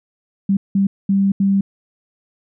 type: tone bursts at uneven times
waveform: sine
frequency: 196.4 Hz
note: G3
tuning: 4 cents sharp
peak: -12 dBFS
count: 4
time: 0.49-0.57 / 0.75-0.87 / 1.09-1.32 / 1.4-1.61 s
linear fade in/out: 5 ms
effects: none